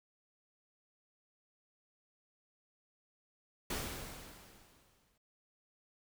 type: noise with exponential decay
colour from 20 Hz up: pink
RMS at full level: -37 dBFS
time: 3.7-5.18 s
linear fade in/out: 5 ms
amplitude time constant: 320 ms
effects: none